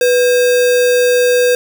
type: tone with sample-and-hold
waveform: sine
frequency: 492.6 Hz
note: B4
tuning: 5 cents flat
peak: -8 dBFS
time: 0.01-1.55 s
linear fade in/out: 2 ms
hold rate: 2100 Hz
effects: none